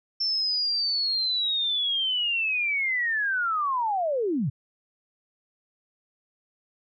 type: linear sweep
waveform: sine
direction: down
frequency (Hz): 5380 to 110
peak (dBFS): -23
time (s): 0.2-4.5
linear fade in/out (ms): 10
effects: none